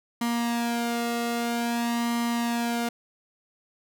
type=tone with flanger; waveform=sawtooth; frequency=235.6 Hz; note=A#3; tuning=19 cents sharp; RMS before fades=-27 dBFS; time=0.21-2.89 s; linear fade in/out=5 ms; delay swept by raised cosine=0.98 to 1.5 ms; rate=0.51 Hz; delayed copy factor=+0.75; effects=none